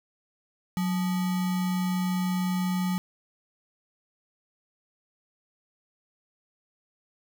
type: tone with sample-and-hold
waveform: sine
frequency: 182.9 Hz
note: F#3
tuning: 20 cents flat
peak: -24 dBFS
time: 0.77-2.98 s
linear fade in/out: 0 ms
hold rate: 1050 Hz
effects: none